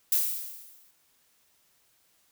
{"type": "noise with exponential decay", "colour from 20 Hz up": "violet", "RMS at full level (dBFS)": -22, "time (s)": [0.12, 0.91], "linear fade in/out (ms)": 2, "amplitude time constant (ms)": 170, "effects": ["white hiss -67 dBFS RMS until 2.31 s"]}